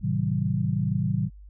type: chord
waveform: sine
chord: A diminished seventh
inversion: none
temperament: just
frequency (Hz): 110 / 132 / 158.4 / 190.08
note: A2 / C3 / Eb3 / Gb3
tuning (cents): 0 / +16 / +31 / +47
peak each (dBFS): -28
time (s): 0.01-1.3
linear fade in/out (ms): 50
effects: added 50 Hz sine -43 dBFS peak until 1.49 s